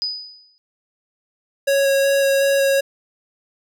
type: tone with exponential decay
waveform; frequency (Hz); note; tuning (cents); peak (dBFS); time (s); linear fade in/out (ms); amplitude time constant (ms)
sine; 4978; D#8; 0; -18; 0.02-0.58; 0; 120
type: tone with vibrato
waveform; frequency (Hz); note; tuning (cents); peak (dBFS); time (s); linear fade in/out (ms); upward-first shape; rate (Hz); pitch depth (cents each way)
square; 551; C#5; -11; -15; 1.67-2.81; 10; square; 2.7; 8
effects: none